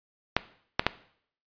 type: clicks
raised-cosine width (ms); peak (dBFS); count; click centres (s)
0.3; -4; 3; 0.366 / 0.795 / 0.866
effects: noise-tail reverb RT60 0.6 s tail -17 dB re dry + resampled to 11025 Hz